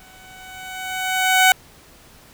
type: tone with exponential growth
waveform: 15% pulse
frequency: 749 Hz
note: F#5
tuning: 21 cents sharp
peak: -3 dBFS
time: 0-1.52 s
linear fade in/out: 1 ms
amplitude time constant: 330 ms
effects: pink hiss -48 dBFS RMS until 2.33 s